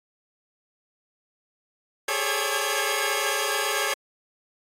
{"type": "tone cluster", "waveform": "10% pulse", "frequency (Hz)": [404.4, 433.4, 542, 569, 1630], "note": ["G#4", "A4", "C#5", "C#5", "G#6"], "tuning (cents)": [-46, -26, -39, 45, -33], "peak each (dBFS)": -22, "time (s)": [2.08, 3.94], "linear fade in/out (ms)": 5, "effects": ["AAC 48 kbps"]}